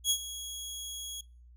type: tone with ADSR envelope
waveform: 20% pulse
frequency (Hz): 3322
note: G#7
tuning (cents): 0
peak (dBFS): -18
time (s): 0.04-1.21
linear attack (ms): 63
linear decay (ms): 71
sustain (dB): -15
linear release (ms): 5
effects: noise-tail reverb RT60 0.4 s tail -23 dB re dry + added 60 Hz sine -52 dBFS peak until 1.56 s